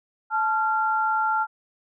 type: tone pair together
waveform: sine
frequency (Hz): 872 / 1380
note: A5 / F6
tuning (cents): -16 / -21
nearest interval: minor sixth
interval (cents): 795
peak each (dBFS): -23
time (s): 0.3-1.47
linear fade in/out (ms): 50
effects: none